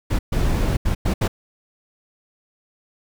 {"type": "noise bursts at uneven times", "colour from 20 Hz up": "brown", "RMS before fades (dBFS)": -19, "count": 5, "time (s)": [[0.1, 0.19], [0.32, 0.77], [0.85, 0.95], [1.05, 1.14], [1.21, 1.28]], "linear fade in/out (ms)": 10, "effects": []}